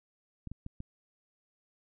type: clicks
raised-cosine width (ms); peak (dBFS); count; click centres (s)
5; -28; 4; 0.473 / 0.516 / 0.664 / 0.804
effects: none